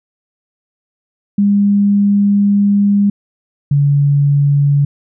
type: tone pair in turn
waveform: sine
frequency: 202.2 / 142.59 Hz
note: G#3 / C#3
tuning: -46 / +49 cents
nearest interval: tritone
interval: 605 cents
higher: first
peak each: -8 dBFS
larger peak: neither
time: 1.38-3.1 / 3.71-4.85 s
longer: first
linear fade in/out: 5 ms
effects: none